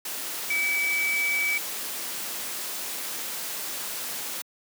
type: tone in noise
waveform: sine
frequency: 2293 Hz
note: D7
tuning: 42 cents flat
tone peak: -23 dBFS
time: 0.5-1.58 s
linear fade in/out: 5 ms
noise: white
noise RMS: -33 dBFS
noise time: 0.05-4.42 s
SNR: +7 dB
effects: high-pass 200 Hz 12 dB/octave